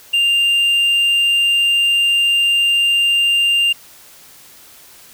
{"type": "tone", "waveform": "triangle", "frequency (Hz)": 2794, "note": "F7", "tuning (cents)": 0, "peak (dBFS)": -10, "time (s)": [0.13, 3.73], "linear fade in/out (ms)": 10, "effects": ["white hiss -43 dBFS RMS until 5.13 s"]}